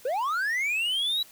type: linear sweep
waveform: triangle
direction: up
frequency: 470 to 3951 Hz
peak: -23 dBFS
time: 0.05-1.23 s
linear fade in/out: 5 ms
effects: white hiss -52 dBFS RMS until 1.31 s